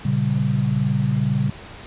sine chord, G diminished, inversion first, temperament equal, 116.54 / 138.59 / 196 Hz, Bb2 / Db3 / G3, 0 / 0 / 0 cents, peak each -23 / -20 / -23 dBFS, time 0.05-1.5 s, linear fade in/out 5 ms, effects pink hiss -39 dBFS RMS until 1.86 s + resampled to 8000 Hz

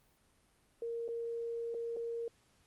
sine tone with dropouts, 465 Hz, A#4, 4 cents flat, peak -36 dBFS, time 0.82-2.28 s, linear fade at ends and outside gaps 2 ms, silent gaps 1.08-1.087 / 1.743-1.747 / 1.965-1.969 s, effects pink hiss -70 dBFS RMS until 2.66 s + Opus 32 kbps

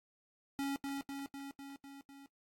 square tone with echo, 277.4 Hz, C#4, 1 cent sharp, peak -35 dBFS, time 0.59-0.76 s, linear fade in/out 0 ms, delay 250 ms, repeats 6, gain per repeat -3 dB, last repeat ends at 2.26 s, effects noise-tail reverb RT60 0.1 s tail -19 dB re dry + AAC 64 kbps

